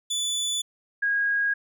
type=tone pair in turn; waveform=25% pulse / sine; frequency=3474 / 1639.5 Hz; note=A7 / G#6; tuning=-23 / -23 cents; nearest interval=octave + minor second; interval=1300 cents; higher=first; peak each=-21 dBFS; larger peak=neither; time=0.1-0.62 / 1.02-1.54 s; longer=neither; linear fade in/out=10 ms; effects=none